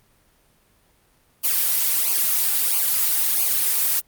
blue noise with flanger, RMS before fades -20 dBFS, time 1.43-4.01 s, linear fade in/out 20 ms, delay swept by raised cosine 0.54 to 3.74 ms, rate 1.5 Hz, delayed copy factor -0.9, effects pink hiss -60 dBFS RMS until 4.07 s + Opus 32 kbps

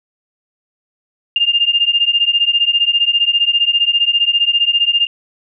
sine beating tone pair, 2802 / 2817 Hz, F7 / F7, +5 / +14 cents, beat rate 15 Hz, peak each -14 dBFS, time 1.36-5.07 s, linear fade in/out 2 ms, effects none

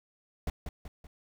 brown noise with echo, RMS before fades -31 dBFS, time 0.47-0.5 s, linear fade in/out 2 ms, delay 190 ms, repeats 3, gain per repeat -6 dB, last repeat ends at 1.07 s, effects none

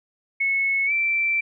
sine tone with pitch glide, 2196 to 2340 Hz, C#7 to D7, -17 to -7 cents, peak -19 dBFS, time 0.4-1.41 s, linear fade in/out 10 ms, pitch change +110 cents, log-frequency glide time 0.86-0.92 s, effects none

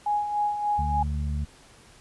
sine tone with tremolo, 830.6 Hz, G#5, in tune, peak -21 dBFS, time 0.06-1.03 s, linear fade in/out 5 ms, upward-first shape sine, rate 3.4 Hz, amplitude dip 55%
harmonic tone, 73.42 Hz, D2, in tune, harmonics 1 / 2 / 3, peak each -26 / -33 / -38 dBFS, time 0.78-1.45 s, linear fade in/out 10 ms
effects pink hiss -53 dBFS RMS until 2 s + resampled to 24000 Hz

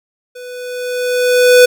square tone with level ramp, 496.1 Hz, B4, 8 cents sharp, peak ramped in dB -30 to -3 dBFS, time 0.35-1.66 s, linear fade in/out 10 ms, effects none

